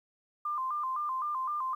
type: tone with vibrato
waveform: sine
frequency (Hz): 1117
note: C#6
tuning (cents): +13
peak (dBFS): -30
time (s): 0.45-1.75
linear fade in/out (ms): 5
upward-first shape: square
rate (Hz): 3.9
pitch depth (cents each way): 120
effects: 11-bit